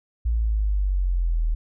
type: exponential sweep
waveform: sine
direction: down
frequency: 58.2 to 38.95 Hz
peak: -19 dBFS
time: 0.25-1.55 s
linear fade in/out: 10 ms
effects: none